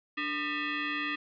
sine tone with frequency modulation, 293.7 Hz, D4, in tune, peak -30 dBFS, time 0.17-1.16 s, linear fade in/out 10 ms, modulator 753 Hz, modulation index 3.7, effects resampled to 11025 Hz + 10-bit

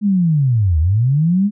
sine linear two-way sweep, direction down then up, 212.3 to 74.2 to 212.3 Hz, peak -11 dBFS, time 0.01-1.51 s, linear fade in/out 50 ms, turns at 0.79 s, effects none

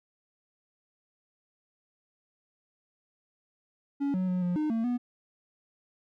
triangle tone with pitch steps, 281.2 / 185.3 / 181.9 / 177.4 / 305.5 / 226.4 / 244.5 Hz, C#4 / F#3 / F#3 / F3 / D#4 / A3 / B3, +25 / +3 / -29 / +27 / -32 / +50 / -17 cents, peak -24 dBFS, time 4-4.98 s, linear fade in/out 20 ms, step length 140 ms, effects none

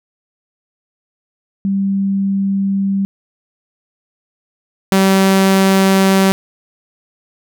sine / sawtooth tone pair in turn, 196 / 192.52 Hz, G3 / G3, 0 / -31 cents, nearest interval unison, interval 31 cents, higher first, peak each -13 / -5 dBFS, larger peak second, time 1.65-3.05 / 4.92-6.32 s, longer neither, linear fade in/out 0 ms, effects none

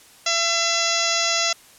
harmonic tone with a mistuned harmonic, 674 Hz, E5, 38 cents sharp, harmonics 1 / 2 / 3 / 4 / 5 / 6 / 7 / 8 / 9 / 10, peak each -28 / -28 / -28 / -28 / -28 / -28 / -28 / -28 / -28 / -28 dBFS, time 0.26-1.53 s, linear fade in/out 5 ms, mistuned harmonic 7, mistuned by +47 cents, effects white hiss -49 dBFS RMS until 1.78 s + low-pass 11000 Hz 12 dB/octave

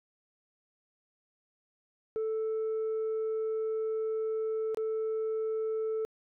sine tone with dropouts, 440 Hz, A4, in tune, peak -27 dBFS, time 2.16-6.05 s, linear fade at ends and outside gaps 0 ms, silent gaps 4.746-4.772 s, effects tanh soft clip ceiling -28 dBFS

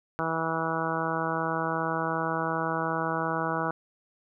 harmonic tone, 162.7 Hz, E3, 22 cents flat, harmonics 1 / 2 / 3 / 4 / 5 / 6 / 7 / 8 / 9, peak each -35 / -35 / -35 / -35 / -35 / -35 / -35 / -35 / -35 dBFS, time 0.19-3.71 s, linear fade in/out 0 ms, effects none

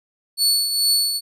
sawtooth tone with tremolo, 4435 Hz, C#8, in tune, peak -11 dBFS, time 0.37-1.21 s, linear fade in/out 50 ms, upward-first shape triangle, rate 2.3 Hz, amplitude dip 60%, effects resampled to 32000 Hz

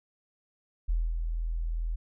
sine tone with ADSR envelope, 41.2 Hz, E1, in tune, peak -23 dBFS, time 0.88-1.96 s, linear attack 17 ms, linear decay 230 ms, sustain -5 dB, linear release 12 ms, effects none

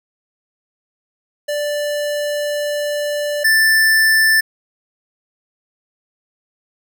square tone pair in turn, 587.3 / 1766.5 Hz, D5 / A6, 0 / +6 cents, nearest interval octave + perfect fifth, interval 1906 cents, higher second, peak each -19 / -11 dBFS, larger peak second, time 1.48-3.44 / 3.44-4.41 s, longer first, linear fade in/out 10 ms, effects none

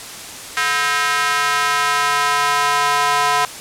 square tone with high-pass filter sweep, 144.2 Hz, D3, 31 cents flat, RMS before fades -17 dBFS, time 0.57-3.45 s, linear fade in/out 0 ms, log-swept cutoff 1500 to 940 Hz, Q 2.1, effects white hiss -32 dBFS RMS until 3.6 s + low-pass 10000 Hz 12 dB/octave

